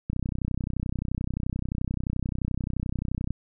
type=click train; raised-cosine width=5 ms; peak=-16 dBFS; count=102; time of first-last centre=0.1-3.306 s; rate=31.5 Hz; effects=none